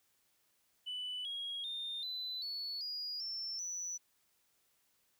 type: tone with pitch steps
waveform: sine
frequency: 2986 / 3294 / 3634 / 4009 / 4423 / 4879 / 5382 / 5938 Hz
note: F#7 / G#7 / A#7 / B7 / C#8 / D#8 / E8 / F#8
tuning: +15 / -15 / -45 / +25 / -5 / -35 / +35 / +5 cents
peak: -37 dBFS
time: 0.86-3.98 s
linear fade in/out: 20 ms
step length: 390 ms
effects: tanh soft clip ceiling -35 dBFS + white hiss -75 dBFS RMS until 5.19 s